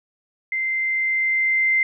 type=tone with level ramp; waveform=sine; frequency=2082 Hz; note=C7; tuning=9 cents flat; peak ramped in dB=-21 to -15 dBFS; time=0.52-1.83 s; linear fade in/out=2 ms; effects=none